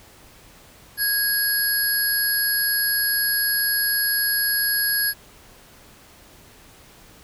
sine tone cluster, 1654 / 4416 / 5010 / 11290 Hz, G#6 / C#8 / D#8 / F9, -8 / -7 / +11 / +18 cents, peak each -23 / -29 / -28 / -22 dBFS, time 0.97-5.14 s, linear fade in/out 50 ms, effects pink hiss -49 dBFS RMS until 7.23 s

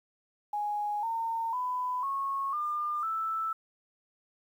sine tone with pitch steps, 831 / 911.5 / 999.7 / 1096.5 / 1202.7 / 1319.1 Hz, G#5 / A#5 / B5 / C#6 / D6 / E6, +1 / -39 / +21 / -19 / +41 / +1 cents, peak -29 dBFS, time 0.53-3.53 s, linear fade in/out 5 ms, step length 500 ms, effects 10-bit

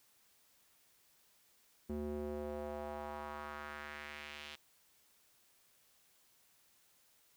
square tone with band-pass filter sweep, 74 Hz, D2, 14 cents sharp, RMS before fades -44 dBFS, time 1.89-4.56 s, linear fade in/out 10 ms, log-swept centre 290 to 3200 Hz, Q 1.9, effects white hiss -70 dBFS RMS until 7.36 s

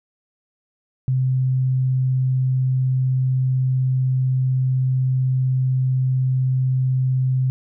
sine tone, 129.7 Hz, C3, 15 cents flat, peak -16 dBFS, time 1.08-7.5 s, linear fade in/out 0 ms, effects none

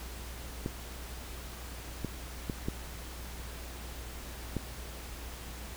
clicks, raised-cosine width 3 ms, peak -19 dBFS, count 5, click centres 0.661 / 2.047 / 2.498 / 2.685 / 4.567 s, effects added 60 Hz sine -43 dBFS peak until 5.76 s + pink hiss -46 dBFS RMS until 5.76 s

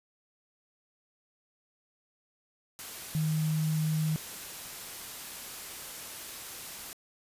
sine tone in noise, 156.1 Hz, D#3, 6 cents sharp, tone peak -26 dBFS, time 3.15-4.16 s, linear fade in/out 0 ms, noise white, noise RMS -42 dBFS, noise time 2.79-6.93 s, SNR +13 dB, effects resampled to 32000 Hz

